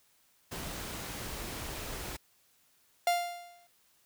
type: noise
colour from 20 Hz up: pink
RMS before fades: -40 dBFS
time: 0.51-2.17 s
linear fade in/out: 10 ms
type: tone with exponential decay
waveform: 45% pulse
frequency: 698.5 Hz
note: F5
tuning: in tune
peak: -23 dBFS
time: 3.07-3.67 s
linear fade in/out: 2 ms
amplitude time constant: 130 ms
effects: white hiss -68 dBFS RMS until 4.05 s